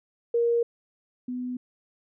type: tone pair in turn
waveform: sine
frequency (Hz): 469.8 / 249.5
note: A#4 / B3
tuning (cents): +13 / +18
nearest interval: major seventh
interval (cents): 1095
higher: first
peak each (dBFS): -20 / -29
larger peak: first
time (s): 0.34-0.63 / 1.28-1.57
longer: neither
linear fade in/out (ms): 5
effects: none